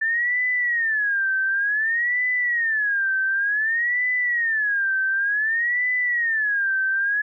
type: tone with vibrato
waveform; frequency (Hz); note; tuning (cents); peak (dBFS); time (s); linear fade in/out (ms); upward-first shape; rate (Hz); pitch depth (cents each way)
sine; 1760; A6; 0; -19; 0.01-7.22; 10; sine; 0.55; 220
effects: none